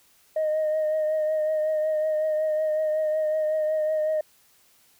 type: tone with vibrato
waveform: sine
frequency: 620 Hz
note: D#5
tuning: 6 cents flat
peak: -20 dBFS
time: 0.36-4.21 s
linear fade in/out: 5 ms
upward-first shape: triangle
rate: 5.4 Hz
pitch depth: 29 cents each way
effects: tanh soft clip ceiling -19 dBFS + white hiss -60 dBFS RMS until 4.99 s